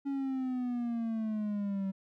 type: exponential sweep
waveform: triangle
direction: down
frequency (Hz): 280 to 191.1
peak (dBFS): -29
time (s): 0.05-1.92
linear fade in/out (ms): 20
effects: none